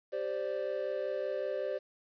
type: chord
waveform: triangle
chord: G suspended fourth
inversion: none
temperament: just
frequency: 392 / 522.7 / 588 Hz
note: G4 / C5 / D5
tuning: 0 / -2 / +2 cents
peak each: -37 / -34 / -34 dBFS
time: 0.12-1.79 s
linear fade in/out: 20 ms
effects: resampled to 11025 Hz + 10-bit